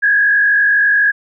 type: tone with frequency modulation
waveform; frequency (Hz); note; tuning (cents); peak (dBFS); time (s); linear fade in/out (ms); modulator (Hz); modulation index
sine; 1658; G#6; -3; -9; 0.02-1.12; 20; 48; 1
effects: none